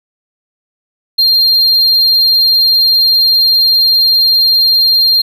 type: tone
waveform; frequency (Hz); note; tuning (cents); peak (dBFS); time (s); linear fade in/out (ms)
triangle; 4195; C8; +4; -5; 1.18-5.22; 10
effects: none